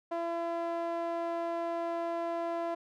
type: tone with band-pass filter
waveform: sawtooth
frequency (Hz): 337.7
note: E4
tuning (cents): +42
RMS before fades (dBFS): -34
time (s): 0.11-2.75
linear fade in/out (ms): 10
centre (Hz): 720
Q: 2.1
effects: none